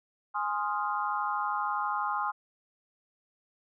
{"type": "chord", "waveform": "sine", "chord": "F minor seventh", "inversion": "first", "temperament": "equal", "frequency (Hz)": [830.6, 1046.5, 1244.5, 1396.9], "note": ["Ab5", "C6", "Eb6", "F6"], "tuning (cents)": [0, 0, 0, 0], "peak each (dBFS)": [-33, -33, -33, -37], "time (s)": [0.34, 2.32], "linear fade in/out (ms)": 20, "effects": []}